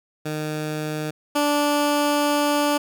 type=tone pair in turn; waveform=15% pulse; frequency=153.4 / 292 Hz; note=D#3 / D4; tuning=-24 / -10 cents; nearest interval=major seventh; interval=1114 cents; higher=second; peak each=-19 / -12 dBFS; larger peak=second; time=0.25-1.11 / 1.35-2.78 s; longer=second; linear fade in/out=10 ms; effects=none